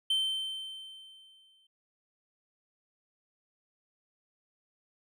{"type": "tone with exponential decay", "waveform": "triangle", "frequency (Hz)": 3100, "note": "G7", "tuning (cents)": -20, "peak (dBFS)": -23, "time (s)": [0.1, 1.67], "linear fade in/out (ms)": 5, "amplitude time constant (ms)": 340, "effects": []}